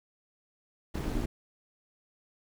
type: noise with amplitude modulation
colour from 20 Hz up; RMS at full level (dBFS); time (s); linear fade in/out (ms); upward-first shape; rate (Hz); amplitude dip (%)
brown; -28; 0.94-1.26; 10; sine; 273; 90
effects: none